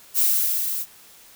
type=noise with level ramp; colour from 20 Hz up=violet; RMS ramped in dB=-17 to -28 dBFS; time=0.14-0.86 s; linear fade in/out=50 ms; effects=white hiss -49 dBFS RMS until 1.35 s